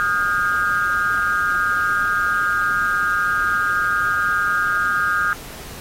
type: tone cluster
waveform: sine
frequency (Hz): 1240 / 1420 / 1608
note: D#6 / F6 / G6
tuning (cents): -6 / +28 / +44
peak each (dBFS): -21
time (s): 0-5.33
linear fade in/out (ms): 0
effects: pink hiss -37 dBFS RMS until 5.8 s + AAC 48 kbps